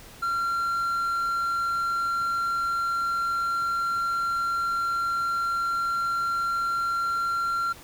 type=tone; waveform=triangle; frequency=1374 Hz; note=F6; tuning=29 cents flat; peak=-22 dBFS; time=0.22-7.73 s; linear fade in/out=10 ms; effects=pink hiss -47 dBFS RMS until 7.83 s